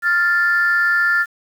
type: tone pair together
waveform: sine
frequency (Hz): 1396.9 / 1761.3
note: F6 / A6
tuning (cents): 0 / +1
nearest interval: major third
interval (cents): 401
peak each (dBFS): -15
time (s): 0.02-1.26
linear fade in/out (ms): 50
effects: tanh soft clip ceiling -8 dBFS + 7-bit